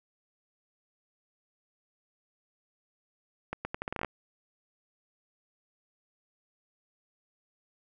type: accelerating click train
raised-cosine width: 0.5 ms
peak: -18 dBFS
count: 11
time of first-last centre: 3.53-4.047 s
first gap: 120 ms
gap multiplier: 0.79
effects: none